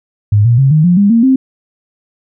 sine tone with pitch steps, 103.83 / 118.58 / 135.43 / 154.67 / 176.65 / 201.7 / 230.4 / 263.2 Hz, G#2 / A#2 / C#3 / D#3 / F3 / G3 / A#3 / C4, 0 / +30 / -40 / -10 / +20 / +50 / -20 / +10 cents, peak -5 dBFS, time 0.32-1.36 s, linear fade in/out 5 ms, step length 130 ms, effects none

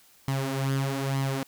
sawtooth tone with flanger, 135.8 Hz, C#3, 35 cents flat, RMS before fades -28 dBFS, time 0.28-1.43 s, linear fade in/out 0 ms, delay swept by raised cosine 0.96 to 6.76 ms, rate 1.1 Hz, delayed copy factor +0.6, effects white hiss -58 dBFS RMS until 1.47 s

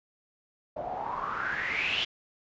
white noise with low-pass filter sweep, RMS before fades -32 dBFS, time 0.76-2.05 s, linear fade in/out 10 ms, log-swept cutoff 620 to 3200 Hz, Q 7.8, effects resampled to 16000 Hz

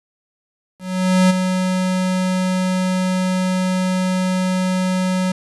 square tone with ADSR envelope, 185 Hz, F#3, in tune, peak -10 dBFS, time 0.79-5.32 s, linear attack 510 ms, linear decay 17 ms, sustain -7 dB, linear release 5 ms, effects resampled to 24000 Hz + 8-bit

